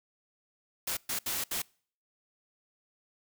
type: noise bursts at uneven times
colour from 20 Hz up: white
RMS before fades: -33 dBFS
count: 4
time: 0.87-0.97 / 1.09-1.19 / 1.26-1.44 / 1.51-1.62 s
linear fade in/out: 5 ms
effects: noise-tail reverb RT60 0.5 s tail -26 dB re dry